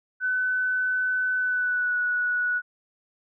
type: tone with pitch glide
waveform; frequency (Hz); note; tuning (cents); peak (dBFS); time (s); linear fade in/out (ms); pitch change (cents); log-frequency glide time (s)
sine; 1507 to 1469.2; F#6 to F#6; +31 to -13; -22; 0.2-2.62; 50; -44; 1.36-1.97
effects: none